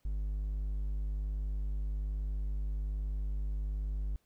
triangle tone, 50.6 Hz, G#1, 44 cents flat, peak -30 dBFS, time 0.05-4.16 s, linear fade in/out 0 ms, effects pink hiss -75 dBFS RMS until 4.25 s

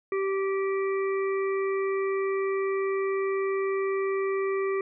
harmonic tone, 388.8 Hz, G4, 14 cents flat, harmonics 1 / 3 / 5 / 6, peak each -25 / -35 / -39 / -41 dBFS, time 0.12-4.81 s, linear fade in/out 2 ms, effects none

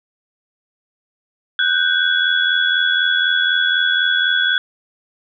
sine tone cluster, 1485 / 1569 / 3377 Hz, F#6 / G6 / G#7, +6 / +1 / +28 cents, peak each -18 dBFS, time 1.59-4.58 s, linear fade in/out 2 ms, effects none

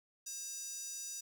square tone with high-pass filter, 537 Hz, C5, 45 cents sharp, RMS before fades -44 dBFS, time 0.26-1.21 s, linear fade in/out 10 ms, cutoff 6300 Hz, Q 4.6, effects 12-bit

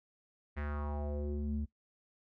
square tone with low-pass filter sweep, 73.42 Hz, D2, in tune, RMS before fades -37 dBFS, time 0.56-1.66 s, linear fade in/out 20 ms, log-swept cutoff 2000 to 170 Hz, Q 3.3, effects noise-tail reverb RT60 0.1 s tail -19 dB re dry

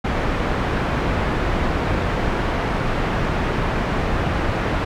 pink low-pass noise, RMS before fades -21 dBFS, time 0.04-4.85 s, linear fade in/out 10 ms, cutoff 1900 Hz, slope 12 dB/octave, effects none

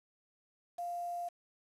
sine tone with quantisation, 698.5 Hz, F5, in tune, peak -36 dBFS, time 0.78-1.29 s, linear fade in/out 10 ms, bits 9, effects low-pass 12000 Hz 12 dB/octave

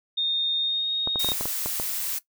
sine tone with pitch glide, 3669 to 3727 Hz, A#7 to A#7, -28 to -1 cents, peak -22 dBFS, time 0.17-1.33 s, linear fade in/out 10 ms, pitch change +27 cents, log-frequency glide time 0.57-0.91 s
clicks, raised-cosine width 1 ms, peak -17 dBFS, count 9, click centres 1.074 / 1.158 / 1.246 / 1.288 / 1.319 / 1.41 / 1.456 / 1.66 / 1.799 s
blue noise, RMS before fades -29 dBFS, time 1.19-2.19 s, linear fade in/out 10 ms
effects noise-tail reverb RT60 0.1 s tail -17 dB re dry

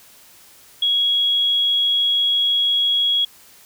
sine tone, 3322 Hz, G#7, in tune, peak -15 dBFS, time 0.82-3.25 s, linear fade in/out 5 ms, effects white hiss -48 dBFS RMS until 3.65 s

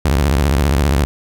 sawtooth tone with vibrato, 69.9 Hz, C#2, 15 cents sharp, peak -8 dBFS, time 0.05-1.05 s, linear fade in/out 0 ms, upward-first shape square, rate 15 Hz, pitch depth 190 cents each way, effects none

